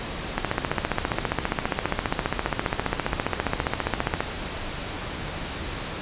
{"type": "click train", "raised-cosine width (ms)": 0.5, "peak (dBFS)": -7, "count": 58, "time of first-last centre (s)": [0.38, 4.206], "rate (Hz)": 14.9, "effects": ["pink hiss -32 dBFS RMS until 6.01 s", "resampled to 8000 Hz"]}